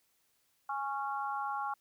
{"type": "harmonic tone", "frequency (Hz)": 276, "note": "C#4", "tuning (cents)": -7, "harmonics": [3, 4, 5], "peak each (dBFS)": [-36, -38, -40], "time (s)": [0.69, 1.74], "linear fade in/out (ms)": 5, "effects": ["white hiss -74 dBFS RMS until 1.8 s"]}